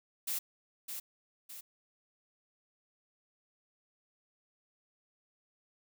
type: noise with echo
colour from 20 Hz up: blue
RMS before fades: -35 dBFS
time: 0.27-0.39 s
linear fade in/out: 10 ms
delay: 610 ms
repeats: 2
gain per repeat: -6 dB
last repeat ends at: 1.61 s
effects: none